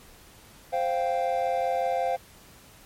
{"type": "chord", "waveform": "triangle", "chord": "C suspended fourth", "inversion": "none", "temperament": "equal", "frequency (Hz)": [523.3, 698.5, 784], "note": ["C5", "F5", "G5"], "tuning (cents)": [0, 0, 0], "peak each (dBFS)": [-26, -25, -28], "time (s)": [0.72, 2.17], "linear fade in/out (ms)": 20, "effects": ["pink hiss -52 dBFS RMS until 2.85 s", "MP3 64 kbps"]}